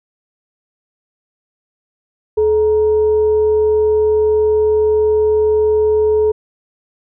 sine tone with frequency modulation, 429.2 Hz, A4, 43 cents flat, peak -10 dBFS, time 2.37-6.32 s, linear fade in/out 10 ms, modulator 506 Hz, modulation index 0.22, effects none

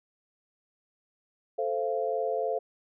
sine chord, F major, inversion first, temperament equal with one note detuned, 440 / 523.3 / 686.5 Hz, A4 / C5 / F5, 0 / 0 / -30 cents, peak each -31 / -31 / -31 dBFS, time 1.58-2.59 s, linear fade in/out 10 ms, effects none

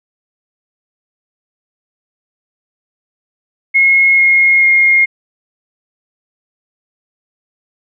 sine tone with pitch steps, 2164 / 2150 / 2137 Hz, C#7 / C7 / C7, -42 / +47 / +36 cents, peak -6 dBFS, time 3.74-5.06 s, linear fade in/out 20 ms, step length 440 ms, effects none

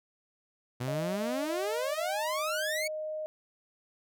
sawtooth exponential sweep, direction up, 120 to 2278 Hz, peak -28 dBFS, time 0.8-2.88 s, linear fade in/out 10 ms
sine tone, 619 Hz, D#5, 9 cents flat, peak -33 dBFS, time 0.88-3.26 s, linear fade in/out 0 ms
effects none

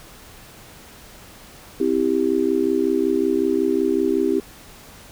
sine chord, C major, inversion none, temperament just, 261.6 / 327 / 392.4 Hz, C4 / E4 / G4, 0 / -14 / +2 cents, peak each -23 / -21 / -20 dBFS, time 1.8-4.4 s, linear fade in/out 5 ms, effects pink hiss -44 dBFS RMS until 5.11 s

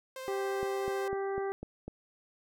sawtooth tone with vibrato, 523.3 Hz, C5, in tune, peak -36 dBFS, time 0.16-1.08 s, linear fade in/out 2 ms, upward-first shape square, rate 14 Hz, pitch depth 10 cents each way
harmonic tone, 392 Hz, G4, in tune, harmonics 1 / 2 / 3 / 4 / 5, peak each -32 / -39 / -45 / -47 / -49 dBFS, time 0.28-1.52 s, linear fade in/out 0 ms
click train, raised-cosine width 2 ms, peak -27 dBFS, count 6, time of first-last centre 0.63-1.88 s, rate 4 Hz
effects none

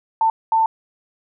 sine tone bursts at uneven times, 893 Hz, A5, 25 cents sharp, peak -13 dBFS, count 2, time 0.21-0.3 / 0.52-0.66 s, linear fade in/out 2 ms, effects none

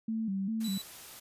sine tone with vibrato, 207.7 Hz, G#3, in tune, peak -30 dBFS, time 0.08-0.78 s, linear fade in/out 5 ms, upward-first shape square, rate 2.5 Hz, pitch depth 120 cents each way
white noise, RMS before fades -48 dBFS, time 0.6-1.2 s, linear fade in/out 10 ms
sawtooth tone, 3951 Hz, B7, in tune, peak -36 dBFS, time 0.64-0.82 s, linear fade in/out 5 ms
effects resampled to 32000 Hz

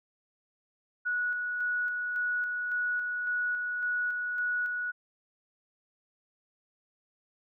sine tone with tremolo, 1465 Hz, F#6, 18 cents flat, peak -27 dBFS, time 1.05-4.92 s, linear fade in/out 20 ms, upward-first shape square, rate 1.8 Hz, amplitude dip 30%, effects none

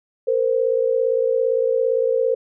sine tone pair together, 460 / 517.6 Hz, A#4 / C5, -23 / -19 cents, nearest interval major second, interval 204 cents, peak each -19 dBFS, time 0.27-2.35 s, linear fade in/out 10 ms, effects none

